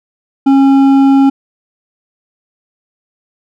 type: tone with hard clipping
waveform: triangle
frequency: 272.8 Hz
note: C#4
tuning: 28 cents flat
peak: -6 dBFS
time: 0.46-1.3 s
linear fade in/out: 10 ms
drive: 11 dB
effects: none